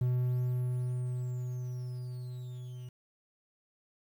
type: tone with level ramp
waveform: triangle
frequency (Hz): 124.8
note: B2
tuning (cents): +19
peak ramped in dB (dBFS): -24 to -39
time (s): 0.01-2.89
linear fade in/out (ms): 5
effects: 10-bit